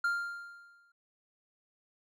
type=tone with exponential decay; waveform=triangle; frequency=1396.9 Hz; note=F6; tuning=in tune; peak=-24 dBFS; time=0.04-0.92 s; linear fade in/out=5 ms; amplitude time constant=190 ms; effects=none